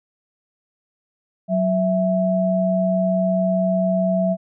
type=tone pair together; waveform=sine; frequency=185.57 / 659 Hz; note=F#3 / E5; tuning=+5 / -1 cents; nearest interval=octave + minor seventh; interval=2194 cents; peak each=-19 dBFS; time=1.48-4.37 s; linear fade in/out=50 ms; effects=none